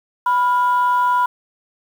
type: tone pair together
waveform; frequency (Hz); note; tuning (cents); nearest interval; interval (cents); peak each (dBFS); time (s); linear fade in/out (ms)
sine; 987.8 / 1411.2; B5 / F6; 0 / +18; tritone; 618; -13 / -22; 0.26-1.26; 5
effects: tanh soft clip ceiling -8 dBFS + 7-bit